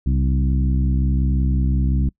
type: harmonic tone with a mistuned harmonic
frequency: 65.6 Hz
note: C2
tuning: 5 cents sharp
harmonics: 1 / 2 / 3 / 4 / 5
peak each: -17 / -22 / -26 / -29 / -36 dBFS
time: 0.06-2.09 s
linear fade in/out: 5 ms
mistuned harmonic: 2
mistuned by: +57 cents
effects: noise-tail reverb RT60 0.1 s tail -24 dB re dry